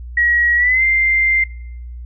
sine tone with pitch glide, 1907 to 2092 Hz, A#6 to C7, +39 to -1 cents, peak -11 dBFS, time 0.17-1.44 s, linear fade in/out 5 ms, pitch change +160 cents, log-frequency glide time 0.56-0.83 s, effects noise-tail reverb RT60 0.8 s tail -24 dB re dry + added 60 Hz sine -28 dBFS peak until 2.05 s

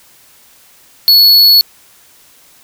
square tone, 4395 Hz, C#8, 16 cents flat, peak -4 dBFS, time 1.08-1.61 s, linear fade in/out 0 ms, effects white hiss -45 dBFS RMS until 2.63 s

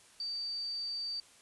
sine tone, 4624 Hz, D8, 28 cents flat, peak -35 dBFS, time 0.2-1.2 s, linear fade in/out 2 ms, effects white hiss -60 dBFS RMS until 1.41 s + resampled to 24000 Hz

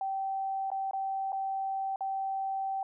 sine tone with dropouts, 775 Hz, G5, 20 cents flat, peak -30 dBFS, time 0.01-2.83 s, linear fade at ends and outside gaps 2 ms, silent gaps 0.703-0.716 / 0.911-0.933 / 1.321-1.328 / 1.96-2.007 s, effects none

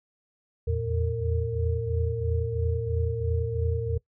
sine tone cluster, 81.6 / 84.6 / 113.7 / 458.7 Hz, E2 / E2 / A#2 / A#4, -17 / +45 / -43 / -28 cents, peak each -30 dBFS, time 0.67-3.98 s, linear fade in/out 10 ms, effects noise-tail reverb RT60 0.1 s tail -21 dB re dry

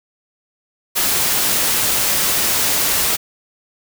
white noise, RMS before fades -17 dBFS, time 0.95-3.17 s, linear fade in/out 20 ms, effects none

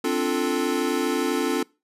square chord, D minor seventh, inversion third, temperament equal, 261.6 / 293.7 / 349.2 / 440 Hz, C4 / D4 / F4 / A4, 0 / 0 / 0 / 0 cents, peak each -28 dBFS, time 0.04-1.63 s, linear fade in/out 5 ms, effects noise-tail reverb RT60 0.3 s tail -25 dB re dry + resampled to 32000 Hz

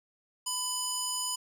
square tone with band-pass filter, 997 Hz, B5, 16 cents sharp, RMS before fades -33 dBFS, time 0.46-1.36 s, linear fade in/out 10 ms, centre 8100 Hz, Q 1.3, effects none

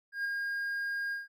triangle tone with ADSR envelope, 1620 Hz, G#6, 43 cents flat, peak -27 dBFS, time 0.12-1.28 s, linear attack 130 ms, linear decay 5 ms, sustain -3 dB, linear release 160 ms, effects none

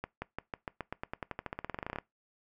accelerating click train, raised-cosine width 0.5 ms, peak -21 dBFS, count 25, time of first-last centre 0.04-1.986 s, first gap 180 ms, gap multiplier 0.92, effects noise-tail reverb RT60 0.2 s tail -22 dB re dry

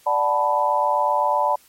sine chord, B minor seventh, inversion first, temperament equal, 587.3 / 740 / 880 / 987.8 Hz, D5 / F#5 / A5 / B5, 0 / 0 / 0 / 0 cents, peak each -23 / -26 / -21 / -21 dBFS, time 0.06-1.56 s, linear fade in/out 10 ms, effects white hiss -54 dBFS RMS until 1.68 s + MP3 64 kbps

